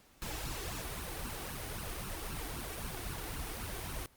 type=noise with flanger; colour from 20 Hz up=pink; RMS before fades=-40 dBFS; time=0.22-4.06 s; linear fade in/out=0 ms; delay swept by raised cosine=0.71 to 2.71 ms; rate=3.8 Hz; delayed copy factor=+0.7; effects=pink hiss -64 dBFS RMS until 4.16 s + Opus 48 kbps